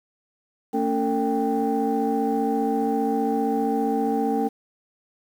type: tone cluster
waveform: sine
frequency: 225.6 / 280.7 / 450.8 / 787 Hz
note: A3 / C#4 / A4 / G5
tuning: +44 / +22 / +42 / +7 cents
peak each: -25 dBFS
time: 0.73-4.49 s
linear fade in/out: 20 ms
effects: tanh soft clip ceiling -14 dBFS + 8-bit